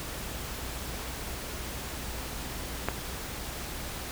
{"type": "click", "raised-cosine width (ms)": 0.5, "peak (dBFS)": -12, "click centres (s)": 2.886, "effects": ["added 60 Hz sine -42 dBFS peak until 4.11 s", "pink hiss -38 dBFS RMS until 4.11 s"]}